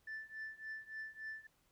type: tone with tremolo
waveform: sine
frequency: 1760 Hz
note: A6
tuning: in tune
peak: -39 dBFS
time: 0.07-1.47 s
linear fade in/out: 5 ms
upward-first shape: triangle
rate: 3.5 Hz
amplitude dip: 95%
effects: tanh soft clip ceiling -40 dBFS + pink hiss -75 dBFS RMS until 1.71 s